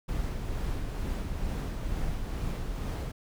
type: noise with tremolo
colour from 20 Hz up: brown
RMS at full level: -31 dBFS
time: 0.08-3.12 s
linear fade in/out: 10 ms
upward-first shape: sine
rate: 2.2 Hz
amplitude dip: 30%
effects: none